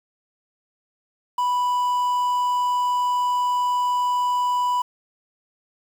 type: tone with quantisation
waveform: triangle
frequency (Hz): 987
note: B5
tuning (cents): -1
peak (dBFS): -17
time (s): 1.38-4.82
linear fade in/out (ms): 5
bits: 7
effects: none